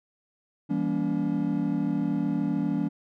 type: chord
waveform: triangle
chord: E diminished seventh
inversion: none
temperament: just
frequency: 164.81 / 197.78 / 237.3 / 284.8 Hz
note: E3 / G3 / Bb3 / Db4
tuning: 0 / +16 / +31 / +47 cents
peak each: -29 / -28 / -29 / -26 dBFS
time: 0.69-2.89 s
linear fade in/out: 20 ms
effects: none